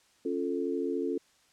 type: chord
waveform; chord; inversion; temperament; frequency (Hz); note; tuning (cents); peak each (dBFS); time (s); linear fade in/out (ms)
sine; Db augmented; none; equal with one note detuned; 275.3 / 349.2 / 440; Db4 / F4 / A4; -12 / 0 / 0; -33; 0.25-1.18; 5
effects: white hiss -65 dBFS RMS until 1.52 s + low-pass 8000 Hz 12 dB/octave